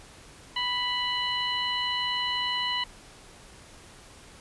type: harmonic tone with a mistuned harmonic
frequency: 987.8 Hz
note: B5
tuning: in tune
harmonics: 1 / 2 / 3 / 4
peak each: -32 / -33 / -29 / -35 dBFS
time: 0.56-2.84 s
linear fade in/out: 5 ms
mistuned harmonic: 4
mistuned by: +44 cents
effects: pink hiss -50 dBFS RMS until 4.4 s + resampled to 24000 Hz